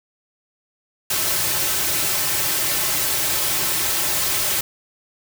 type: noise with comb filter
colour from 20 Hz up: white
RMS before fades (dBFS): -21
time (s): 1.1-4.61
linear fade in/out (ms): 5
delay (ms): 4.2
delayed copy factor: -0.7
effects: none